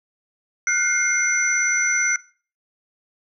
sine tone cluster, 1427 / 1505 / 2119 / 5960 Hz, F6 / F#6 / C7 / F#8, +37 / +29 / +21 / +12 cents, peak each -25 / -26 / -21 / -22 dBFS, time 0.67-2.16 s, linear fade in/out 2 ms, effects noise-tail reverb RT60 0.4 s tail -20 dB re dry

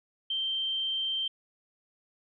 sine tone, 3136 Hz, G7, in tune, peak -28 dBFS, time 0.3-1.28 s, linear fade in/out 5 ms, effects none

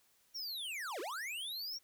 square linear two-way sweep, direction down then up, 5690 to 317.4 to 5690 Hz, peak -40 dBFS, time 0.34-1.79 s, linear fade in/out 20 ms, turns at 1 s, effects white hiss -71 dBFS RMS until 1.83 s

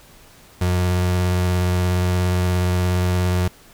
35% pulse tone with vibrato, 90.1 Hz, F#2, 45 cents flat, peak -15 dBFS, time 0.61-3.48 s, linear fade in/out 5 ms, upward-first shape sine, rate 17 Hz, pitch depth 15 cents each way, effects pink hiss -48 dBFS RMS until 3.73 s

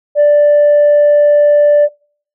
sine tone, 587.3 Hz, D5, in tune, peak -3 dBFS, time 0.15-1.89 s, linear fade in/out 50 ms, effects noise-tail reverb RT60 0.5 s tail -26 dB re dry + tanh soft clip ceiling -3 dBFS

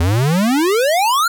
square exponential sweep, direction up, 79.8 to 1438 Hz, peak -13 dBFS, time 0-1.28 s, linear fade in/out 5 ms, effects none

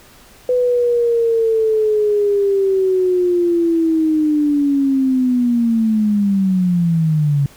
sine linear sweep, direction down, 501 to 138.59 Hz, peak -12 dBFS, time 0.49-7.46 s, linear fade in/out 2 ms, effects pink hiss -45 dBFS RMS until 7.56 s

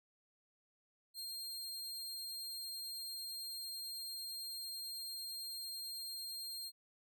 sawtooth tone, 4203 Hz, C8, 7 cents sharp, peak -40 dBFS, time 1.14-6.72 s, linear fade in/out 50 ms, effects none

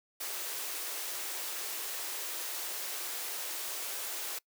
white high-pass noise, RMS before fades -38 dBFS, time 0.2-4.39 s, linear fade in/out 10 ms, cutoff 310 Hz, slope 96 dB/octave, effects noise-tail reverb RT60 0.1 s tail -24 dB re dry

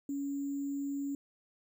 sine tone with sample-and-hold, 280.3 Hz, C#4, 19 cents sharp, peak -33 dBFS, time 0.09-1.15 s, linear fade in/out 2 ms, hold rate 7350 Hz, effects none

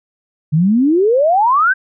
sine exponential sweep, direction up, 145.7 to 1607 Hz, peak -9 dBFS, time 0.52-1.74 s, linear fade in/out 20 ms, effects none

